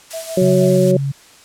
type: noise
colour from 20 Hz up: blue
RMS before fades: -27 dBFS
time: 0.1-0.92 s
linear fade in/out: 10 ms
type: tone with tremolo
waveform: sine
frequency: 653 Hz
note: E5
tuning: 17 cents flat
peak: -23 dBFS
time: 0.13-0.77 s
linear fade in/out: 10 ms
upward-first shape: sine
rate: 6.3 Hz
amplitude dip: 80%
type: harmonic tone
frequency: 185 Hz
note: F#3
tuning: in tune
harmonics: 1 / 2 / 3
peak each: -15 / -15 / -15 dBFS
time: 0.37-0.97 s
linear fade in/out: 5 ms
type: tone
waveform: sine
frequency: 138.59 Hz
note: C#3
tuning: in tune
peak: -17 dBFS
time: 0.41-1.12 s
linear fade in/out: 10 ms
effects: white hiss -45 dBFS RMS until 1.44 s + low-pass 9000 Hz 12 dB/octave